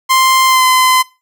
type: tone with pitch glide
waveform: sawtooth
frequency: 1046.5 to 1026.1 Hz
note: C6 to C6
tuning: 0 to -34 cents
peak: -4 dBFS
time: 0.09-1.03 s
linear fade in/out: 20 ms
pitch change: -34 cents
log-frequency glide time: 0.46-0.64 s
effects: noise-tail reverb RT60 0.3 s tail -22 dB re dry